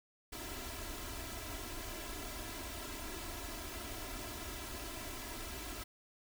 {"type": "noise with comb filter", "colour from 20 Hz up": "pink", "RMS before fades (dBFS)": -44, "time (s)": [0.32, 5.84], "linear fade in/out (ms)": 10, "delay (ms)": 3, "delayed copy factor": 0.95, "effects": []}